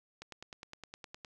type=click train; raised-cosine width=0.2 ms; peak=-28 dBFS; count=11; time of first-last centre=0.22-1.248 s; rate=9.73 Hz; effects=none